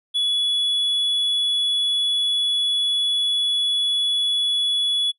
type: tone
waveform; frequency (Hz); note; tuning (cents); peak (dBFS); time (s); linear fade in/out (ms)
triangle; 3401; G#7; +40; -17; 0.14-5.12; 20
effects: noise-tail reverb RT60 0.1 s tail -22 dB re dry + resampled to 32000 Hz